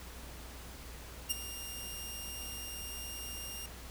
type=tone with ADSR envelope; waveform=10% pulse; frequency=2809 Hz; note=F7; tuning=9 cents sharp; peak=-19 dBFS; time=1.29-3.66 s; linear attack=20 ms; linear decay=18 ms; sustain=-14 dB; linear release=4 ms; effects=added 60 Hz sine -48 dBFS peak until 3.9 s + pink hiss -50 dBFS RMS until 3.9 s